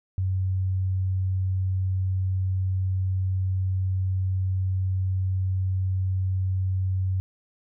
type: tone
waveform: sine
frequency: 94 Hz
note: F#2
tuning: 28 cents sharp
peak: -22 dBFS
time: 0.18-7.2 s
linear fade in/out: 0 ms
effects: none